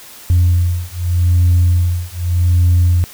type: beating tone pair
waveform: sine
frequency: 87.31 / 88.14 Hz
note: F2 / F2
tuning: 0 / +16 cents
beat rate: 0.83 Hz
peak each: -12 dBFS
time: 0.3-3.04 s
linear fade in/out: 0 ms
effects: tanh soft clip ceiling -5 dBFS + white hiss -37 dBFS RMS until 3.13 s